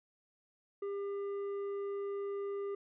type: tone with tanh clipping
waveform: sine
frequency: 400.2 Hz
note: G4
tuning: 36 cents sharp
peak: -37 dBFS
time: 0.82-2.75 s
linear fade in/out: 5 ms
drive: 7 dB
effects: none